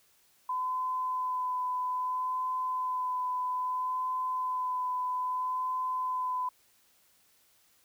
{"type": "tone with vibrato", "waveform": "sine", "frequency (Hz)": 1011, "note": "B5", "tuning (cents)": 40, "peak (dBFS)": -29, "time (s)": [0.49, 6.49], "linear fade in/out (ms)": 5, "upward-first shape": "sine", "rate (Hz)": 0.61, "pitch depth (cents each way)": 13, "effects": ["white hiss -66 dBFS RMS until 7.84 s"]}